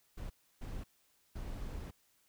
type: noise bursts at uneven times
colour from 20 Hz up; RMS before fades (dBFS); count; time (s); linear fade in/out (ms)
brown; -42; 3; 0.17-0.3 / 0.61-0.84 / 1.35-1.91; 10
effects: white hiss -72 dBFS RMS until 2.28 s